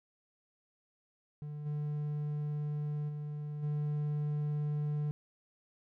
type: tone with level steps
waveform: triangle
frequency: 148.5 Hz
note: D3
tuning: 20 cents sharp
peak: -37 / -31 / -35 / -29 dBFS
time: 1.42-5.11 s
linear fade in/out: 0 ms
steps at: 1.65 / 3.08 / 3.62 s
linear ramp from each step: 20 ms
effects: none